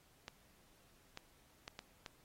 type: clicks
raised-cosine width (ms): 0.2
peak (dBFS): -28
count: 5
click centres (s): 0.281 / 1.174 / 1.679 / 1.791 / 2.062
effects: pink hiss -69 dBFS RMS until 2.24 s + AAC 48 kbps